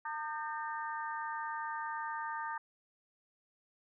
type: harmonic tone with a mistuned harmonic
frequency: 303.1 Hz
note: D#4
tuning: 45 cents flat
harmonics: 3 / 4 / 5 / 6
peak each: -39 / -42 / -44 / -46 dBFS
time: 0.05-2.58 s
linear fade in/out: 5 ms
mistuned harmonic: 5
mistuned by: +54 cents
effects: none